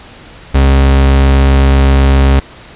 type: tone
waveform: 40% pulse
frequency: 67.8 Hz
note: C#2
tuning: 38 cents flat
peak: -4 dBFS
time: 0.54-2.4 s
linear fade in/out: 10 ms
effects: pink hiss -35 dBFS RMS until 2.75 s + resampled to 8000 Hz